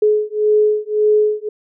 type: beating tone pair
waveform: sine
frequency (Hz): 423.3 / 425.1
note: G#4 / G#4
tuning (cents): +33 / +40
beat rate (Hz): 1.8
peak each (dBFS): -15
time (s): 0.02-1.49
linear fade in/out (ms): 5
effects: none